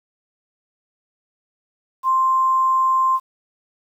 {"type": "tone", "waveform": "sine", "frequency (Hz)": 1050, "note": "C6", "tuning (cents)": 6, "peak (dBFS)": -14, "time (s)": [2.03, 3.2], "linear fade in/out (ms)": 50, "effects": ["8-bit"]}